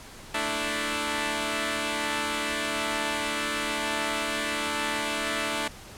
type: chord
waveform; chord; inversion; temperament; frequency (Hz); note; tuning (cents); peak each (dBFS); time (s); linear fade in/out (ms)
5% pulse; A suspended fourth; none; equal; 220 / 293.7 / 329.6; A3 / D4 / E4; 0 / 0 / 0; -21 / -18 / -23; 0.34-5.68; 5
effects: pink hiss -45 dBFS RMS until 5.97 s + low-pass 11000 Hz 12 dB/octave